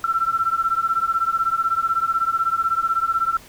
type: beating tone pair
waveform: sine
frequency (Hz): 1336 / 1352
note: E6 / E6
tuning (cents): +23 / +43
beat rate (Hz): 16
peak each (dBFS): -21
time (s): 0.04-3.37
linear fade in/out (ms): 2
effects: pink hiss -45 dBFS RMS until 3.48 s